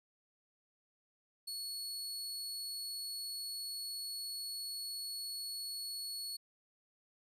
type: tone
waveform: sawtooth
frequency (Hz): 4383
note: C#8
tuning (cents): -20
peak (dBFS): -37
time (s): 1.47-6.37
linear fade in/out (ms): 10
effects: resampled to 32000 Hz